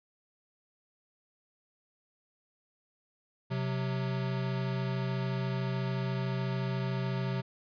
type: tone pair together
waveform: square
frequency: 130 / 183.85 Hz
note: C3 / F#3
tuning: -11 / -11 cents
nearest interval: tritone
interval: 600 cents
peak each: -32 / -37 dBFS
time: 3.5-7.42 s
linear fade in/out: 20 ms
effects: resampled to 11025 Hz